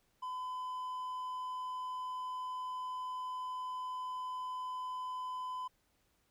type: tone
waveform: triangle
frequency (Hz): 1011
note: B5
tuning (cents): +40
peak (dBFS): -36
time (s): 0.22-5.68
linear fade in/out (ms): 10
effects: pink hiss -75 dBFS RMS until 6.3 s